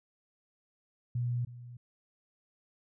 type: tone with echo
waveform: sine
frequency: 121.4 Hz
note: B2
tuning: 29 cents flat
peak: -29 dBFS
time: 1.15-1.45 s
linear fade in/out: 5 ms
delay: 320 ms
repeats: 1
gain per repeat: -15 dB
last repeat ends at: 1.77 s
effects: none